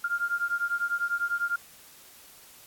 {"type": "beating tone pair", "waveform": "sine", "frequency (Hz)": [1396.9, 1406.9], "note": ["F6", "F6"], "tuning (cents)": [0, 12], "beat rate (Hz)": 10, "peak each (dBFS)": -29, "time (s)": [0.04, 1.56], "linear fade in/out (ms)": 5, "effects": ["white hiss -52 dBFS RMS until 2.66 s", "AAC 64 kbps"]}